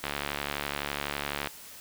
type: click train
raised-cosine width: 0.3 ms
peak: -14 dBFS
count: 104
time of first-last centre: 0.04-1.473 s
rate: 71.9 Hz
effects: white hiss -47 dBFS RMS until 1.8 s